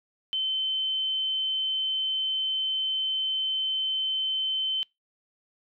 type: tone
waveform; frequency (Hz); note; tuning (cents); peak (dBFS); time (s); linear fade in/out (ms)
sine; 3075; G7; -34; -25; 0.33-4.83; 0
effects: noise-tail reverb RT60 0.2 s tail -25 dB re dry